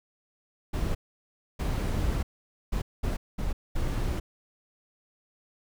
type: noise bursts at uneven times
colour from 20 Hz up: brown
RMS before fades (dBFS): -28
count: 6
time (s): 0.73-0.95 / 1.59-2.23 / 2.72-2.82 / 3.03-3.17 / 3.38-3.53 / 3.75-4.2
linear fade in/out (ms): 10
effects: none